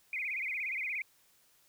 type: tone with vibrato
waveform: sine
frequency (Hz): 2258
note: C#7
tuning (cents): +31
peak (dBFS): -33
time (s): 0.13-1.02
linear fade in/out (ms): 2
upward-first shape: sine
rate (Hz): 17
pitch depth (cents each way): 180
effects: white hiss -67 dBFS RMS until 1.68 s